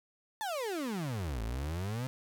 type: exponential two-way sweep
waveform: 35% pulse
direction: down then up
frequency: 901 to 52.9 to 133.7 Hz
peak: -32 dBFS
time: 0.41-2.07 s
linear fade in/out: 0 ms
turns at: 1.42 s
effects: none